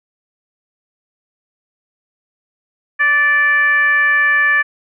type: tone with frequency modulation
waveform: sine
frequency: 1752 Hz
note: A6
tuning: 8 cents flat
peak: -10 dBFS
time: 2.99-4.63 s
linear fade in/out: 20 ms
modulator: 586 Hz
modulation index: 0.59
effects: none